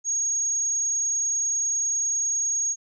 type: tone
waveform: sine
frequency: 6590 Hz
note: G#8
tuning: 14 cents flat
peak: -22 dBFS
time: 0.04-2.76 s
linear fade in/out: 50 ms
effects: none